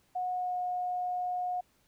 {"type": "tone with pitch glide", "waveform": "sine", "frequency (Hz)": [729, 722.7], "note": ["F#5", "F#5"], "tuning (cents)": [-26, -41], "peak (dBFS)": -30, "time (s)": [0.15, 1.61], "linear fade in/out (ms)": 10, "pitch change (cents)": -15, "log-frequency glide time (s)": [0.31, 0.59], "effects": ["pink hiss -69 dBFS RMS until 1.87 s"]}